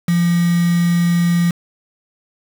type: tone with quantisation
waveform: sine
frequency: 172.4 Hz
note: F3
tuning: 22 cents flat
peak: -12 dBFS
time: 0.08-1.51 s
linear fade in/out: 5 ms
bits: 4
effects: none